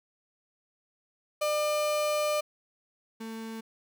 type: tone pair in turn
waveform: 35% pulse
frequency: 600 / 223.9 Hz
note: D5 / A3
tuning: +37 / +30 cents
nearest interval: octave + perfect fourth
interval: 1707 cents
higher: first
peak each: -24 / -35 dBFS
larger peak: first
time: 1.41-2.41 / 3.2-3.61 s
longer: first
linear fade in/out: 10 ms
effects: none